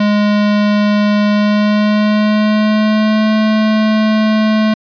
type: tone with pitch glide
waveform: square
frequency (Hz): 207.7 to 216.5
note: G#3 to A3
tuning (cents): 0 to -28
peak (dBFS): -10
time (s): 0-4.74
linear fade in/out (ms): 5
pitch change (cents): +72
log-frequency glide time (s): 1.32-3.32
effects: resampled to 11025 Hz